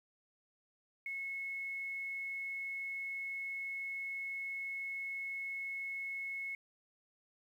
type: tone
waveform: sine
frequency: 2187 Hz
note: C#7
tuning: 24 cents flat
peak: -38 dBFS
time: 1.06-6.55 s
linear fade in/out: 2 ms
effects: 11-bit